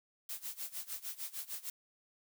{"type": "noise with tremolo", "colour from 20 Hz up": "blue", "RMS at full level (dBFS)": -40, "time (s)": [0.29, 1.7], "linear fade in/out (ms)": 2, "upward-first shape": "sine", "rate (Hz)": 6.6, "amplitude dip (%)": 90, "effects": []}